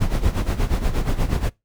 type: noise with tremolo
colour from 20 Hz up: brown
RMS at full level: -17 dBFS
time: 0-1.5 s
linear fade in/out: 20 ms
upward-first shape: sine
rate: 8.4 Hz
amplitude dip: 75%
effects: noise-tail reverb RT60 0.2 s tail -23 dB re dry